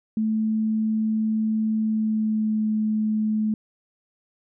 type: tone with pitch glide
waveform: sine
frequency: 218.5 to 215.6 Hz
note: A3 to A3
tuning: -12 to -35 cents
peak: -20 dBFS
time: 0.17-3.54 s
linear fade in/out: 2 ms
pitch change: -23 cents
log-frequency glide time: 1.78-2.69 s
effects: none